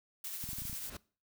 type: noise with tremolo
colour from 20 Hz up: blue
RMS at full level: -40 dBFS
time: 0.24-0.9 s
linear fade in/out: 5 ms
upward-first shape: sine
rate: 12 Hz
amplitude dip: 35%
type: clicks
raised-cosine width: 5 ms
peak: -34 dBFS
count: 8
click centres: 0.44 / 0.49 / 0.532 / 0.586 / 0.62 / 0.653 / 0.697 / 0.73 s
type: noise with exponential growth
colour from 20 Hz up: pink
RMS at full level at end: -42 dBFS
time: 0.67-0.97 s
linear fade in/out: 5 ms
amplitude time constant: 65 ms
effects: noise-tail reverb RT60 0.4 s tail -22 dB re dry